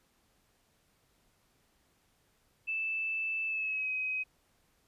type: tone with pitch glide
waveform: sine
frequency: 2637 to 2528 Hz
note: E7 to D#7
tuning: 0 to +27 cents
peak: -31 dBFS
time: 2.67-4.24 s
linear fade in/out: 20 ms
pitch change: -73 cents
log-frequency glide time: 3.46-3.9 s
effects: pink hiss -71 dBFS RMS until 4.87 s + resampled to 32000 Hz